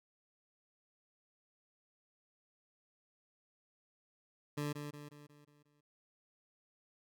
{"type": "tone with echo", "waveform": "20% pulse", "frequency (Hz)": 146.83, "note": "D3", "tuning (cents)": 0, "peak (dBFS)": -31, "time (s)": [4.57, 4.73], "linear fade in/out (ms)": 10, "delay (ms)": 180, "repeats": 6, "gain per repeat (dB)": -6, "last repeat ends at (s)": 5.81, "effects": []}